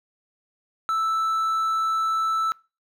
triangle tone, 1318.5 Hz, E6, in tune, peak -19 dBFS, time 0.89-2.52 s, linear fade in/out 0 ms, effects noise-tail reverb RT60 0.3 s tail -23 dB re dry

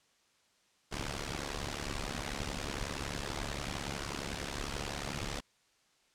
pink noise with amplitude modulation, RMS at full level -34 dBFS, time 0.91-5.41 s, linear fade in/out 20 ms, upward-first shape sine, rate 71.1 Hz, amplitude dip 90%, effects white hiss -70 dBFS RMS until 6.14 s + low-pass 7000 Hz 12 dB/octave

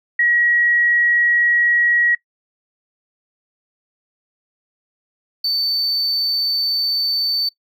sine / triangle tone pair in turn, 1908 / 4538 Hz, A#6 / C#8, +40 / +40 cents, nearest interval octave + minor third, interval 1500 cents, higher second, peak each -13 / -16 dBFS, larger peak first, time 0.19-2.15 / 5.44-7.49 s, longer second, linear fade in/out 5 ms, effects noise-tail reverb RT60 0.1 s tail -21 dB re dry

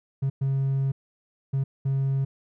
triangle tone bursts at uneven times, 135.7 Hz, C#3, 36 cents flat, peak -19 dBFS, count 4, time 0.22-0.3 / 0.41-0.92 / 1.53-1.64 / 1.85-2.25 s, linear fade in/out 10 ms, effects tanh soft clip ceiling -16 dBFS

